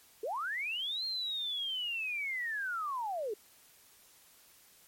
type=linear two-way sweep; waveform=sine; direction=up then down; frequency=391.5 to 4235 to 391.5 Hz; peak=-33 dBFS; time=0.23-3.34 s; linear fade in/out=5 ms; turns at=1.05 s; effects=white hiss -61 dBFS RMS until 4.87 s + MP3 64 kbps